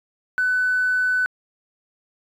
triangle tone, 1500 Hz, F#6, 23 cents sharp, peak -14 dBFS, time 0.38-1.26 s, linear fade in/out 0 ms, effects tanh soft clip ceiling -15 dBFS

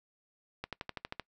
accelerating click train, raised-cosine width 0.3 ms, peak -21 dBFS, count 8, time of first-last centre 0.64-1.197 s, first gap 87 ms, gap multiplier 0.97, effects noise-tail reverb RT60 0.1 s tail -23 dB re dry

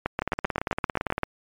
two click trains, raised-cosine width 0.5 ms, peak -9 / -11 dBFS, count 10 / 18, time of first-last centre 0.06-1.233 / 0.22-1.18 s, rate 7.67 / 17.7 Hz, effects MP3 96 kbps

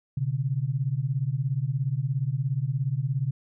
sine beating tone pair, 125.7 / 142.7 Hz, B2 / D3, +31 / -49 cents, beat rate 17 Hz, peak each -27 dBFS, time 0.17-3.31 s, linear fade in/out 5 ms, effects none

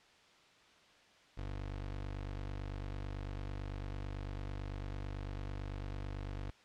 25% pulse tone, 49 Hz, G1, in tune, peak -36 dBFS, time 1.37-6.51 s, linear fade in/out 10 ms, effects white hiss -63 dBFS RMS until 6.64 s + low-pass 4000 Hz 12 dB/octave

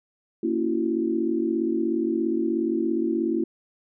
sine chord, F# dominant seventh, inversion first, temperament just, 231.2 / 277.5 / 333 / 370 Hz, A#3 / C#4 / E4 / F#4, -14 / +2 / +18 / 0 cents, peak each -28 / -30 / -24 / -30 dBFS, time 0.43-3.44 s, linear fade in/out 5 ms, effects none

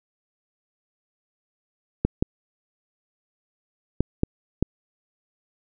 clicks, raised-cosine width 3 ms, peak -6 dBFS, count 5, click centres 2.05 / 2.225 / 4.006 / 4.234 / 4.626 s, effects none

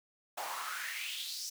pink noise with high-pass filter sweep, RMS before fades -40 dBFS, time 0.37-1.5 s, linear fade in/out 10 ms, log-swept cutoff 710 to 5900 Hz, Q 4.5, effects none

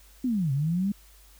sine linear two-way sweep, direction down then up, 265.2 to 130.81 to 206.9 Hz, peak -23 dBFS, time 0.24-0.92 s, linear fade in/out 5 ms, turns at 0.52 s, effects added 50 Hz sine -53 dBFS peak until 1.39 s + white hiss -57 dBFS RMS until 1.39 s

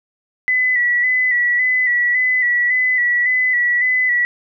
sine tone with vibrato, 1975.5 Hz, B6, in tune, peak -13 dBFS, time 0.48-4.25 s, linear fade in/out 0 ms, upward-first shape square, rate 1.8 Hz, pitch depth 31 cents each way, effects none

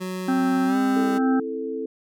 25% pulse tone with pitch glide, 185 to 201.7 Hz, F#3 to G3, 0 to +50 cents, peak -24 dBFS, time 0-1.19 s, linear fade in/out 20 ms, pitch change +150 cents, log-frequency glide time 0.66-0.77 s
harmonic tone, 261.6 Hz, C4, in tune, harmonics 1 / 3 / 5 / 6, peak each -19 / -29 / -33 / -35 dBFS, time 0.28-1.4 s, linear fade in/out 5 ms
sine chord, A minor, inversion first, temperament just, 264 / 330 / 440 Hz, C4 / E4 / A4, +16 / +2 / 0 cents, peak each -32 / -34 / -28 dBFS, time 0.96-1.86 s, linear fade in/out 5 ms
effects none

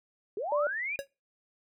sine linear sweep, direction up, 369.7 to 2481 Hz, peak -31 dBFS, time 0.37-0.96 s, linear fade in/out 2 ms
sine tone, 587.3 Hz, D5, in tune, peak -25 dBFS, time 0.52-0.67 s, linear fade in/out 2 ms
square tone with exponential decay, 554.4 Hz, C#5, in tune, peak -29 dBFS, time 0.99-1.07 s, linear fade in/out 0 ms, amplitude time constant 17 ms
effects noise-tail reverb RT60 0.3 s tail -25 dB re dry

